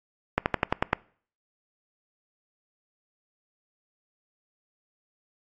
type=slowing click train; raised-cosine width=0.5 ms; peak=-6 dBFS; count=7; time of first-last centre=0.38-0.931 s; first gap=79 ms; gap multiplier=1.06; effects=noise-tail reverb RT60 0.5 s tail -23 dB re dry + AAC 32 kbps